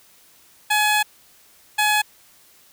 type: tone bursts at uneven times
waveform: 15% pulse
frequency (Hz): 845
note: G#5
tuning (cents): +30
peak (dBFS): -10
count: 2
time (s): 0.7-1.03 / 1.78-2.02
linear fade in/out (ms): 10
effects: white hiss -53 dBFS RMS until 2.72 s